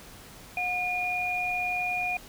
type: tone pair together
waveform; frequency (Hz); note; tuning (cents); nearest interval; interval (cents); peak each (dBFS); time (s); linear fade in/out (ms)
sine; 723 / 2433; F#5 / D#7; -40 / -39; octave + major sixth; 2101; -31 / -28; 0.57-2.17; 2
effects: pink hiss -48 dBFS RMS until 2.28 s